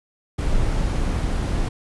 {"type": "noise", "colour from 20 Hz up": "brown", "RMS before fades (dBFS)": -21, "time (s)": [0.38, 1.69], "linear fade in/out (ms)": 10, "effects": ["resampled to 24000 Hz"]}